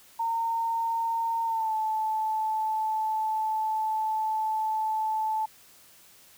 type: tone with pitch glide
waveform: sine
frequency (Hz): 915 to 872.7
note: A#5 to A5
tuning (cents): -32 to -14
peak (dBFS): -25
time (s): 0.19-5.46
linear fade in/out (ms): 10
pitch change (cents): -82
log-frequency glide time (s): 1.45-1.74
effects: white hiss -55 dBFS RMS until 6.37 s